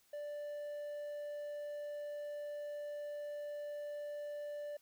triangle tone, 587.3 Hz, D5, in tune, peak -39 dBFS, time 0.13-4.77 s, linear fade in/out 5 ms, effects white hiss -71 dBFS RMS until 4.81 s

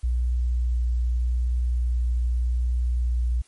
sine tone with vibrato, 60.4 Hz, B1, 38 cents flat, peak -20 dBFS, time 0.03-3.42 s, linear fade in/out 10 ms, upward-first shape sine, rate 0.83 Hz, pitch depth 11 cents each way, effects white hiss -59 dBFS RMS until 3.47 s + MP3 48 kbps

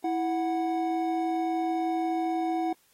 triangle tone pair together, 328.7 / 739 Hz, E4 / F#5, -5 / -2 cents, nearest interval octave + major second, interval 1403 cents, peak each -26 / -27 dBFS, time 0.04-2.73 s, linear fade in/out 5 ms, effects white hiss -65 dBFS RMS until 2.93 s + AAC 48 kbps

